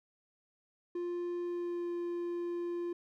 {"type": "tone with pitch glide", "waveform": "triangle", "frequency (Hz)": [350, 347], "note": ["F4", "F4"], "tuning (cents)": [4, -11], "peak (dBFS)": -32, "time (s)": [0.95, 2.93], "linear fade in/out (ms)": 5, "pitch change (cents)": -15, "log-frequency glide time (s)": [1.45, 1.92], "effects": []}